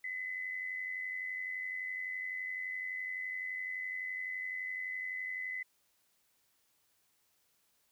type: tone with amplitude modulation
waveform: sine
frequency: 2019 Hz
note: B6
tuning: 38 cents sharp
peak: -34 dBFS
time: 0.04-5.63 s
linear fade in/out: 5 ms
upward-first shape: sine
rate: 91.8 Hz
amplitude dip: 55%
effects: white hiss -74 dBFS RMS until 7.91 s